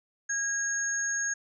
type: tone pair together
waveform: sine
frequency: 1638 / 6552 Hz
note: G#6 / G#8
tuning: -24 / -24 cents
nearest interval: 2 octaves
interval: 2400 cents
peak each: -30 / -30 dBFS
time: 0.29-1.34 s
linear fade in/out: 10 ms
effects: none